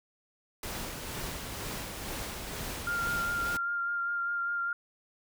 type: noise with tremolo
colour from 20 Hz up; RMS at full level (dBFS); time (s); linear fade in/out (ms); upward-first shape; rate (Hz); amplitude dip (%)
pink; -37; 0.63-3.57; 2; sine; 2.1; 30
type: tone with vibrato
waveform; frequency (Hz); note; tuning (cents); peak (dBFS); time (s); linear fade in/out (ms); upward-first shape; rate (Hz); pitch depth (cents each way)
sine; 1396.9; F6; 0; -29; 2.87-4.73; 2; sine; 5; 17
effects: none